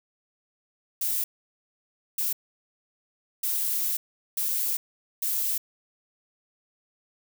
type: noise bursts at uneven times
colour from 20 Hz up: violet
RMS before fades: -27 dBFS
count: 5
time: 1.01-1.24 / 2.18-2.33 / 3.43-3.97 / 4.37-4.77 / 5.22-5.58 s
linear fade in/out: 5 ms
effects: none